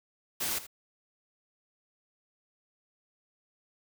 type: noise with echo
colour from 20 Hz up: white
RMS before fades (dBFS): -32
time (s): 0.4-0.59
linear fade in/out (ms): 10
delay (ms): 79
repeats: 1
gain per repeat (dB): -14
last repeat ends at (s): 0.669
effects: none